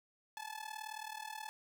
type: tone with amplitude modulation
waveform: sawtooth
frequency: 865 Hz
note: A5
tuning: 30 cents flat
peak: -36 dBFS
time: 0.37-1.49 s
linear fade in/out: 0 ms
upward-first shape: sine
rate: 38.7 Hz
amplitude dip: 85%
effects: none